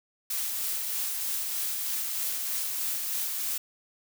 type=noise with tremolo; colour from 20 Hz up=blue; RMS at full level=-30 dBFS; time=0.3-3.58 s; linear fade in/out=5 ms; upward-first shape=sine; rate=3.2 Hz; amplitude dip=25%; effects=none